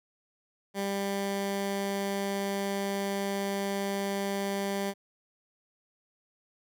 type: tone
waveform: 15% pulse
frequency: 198.1 Hz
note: G3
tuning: 18 cents sharp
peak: -23 dBFS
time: 0.74-4.94 s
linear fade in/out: 50 ms
effects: none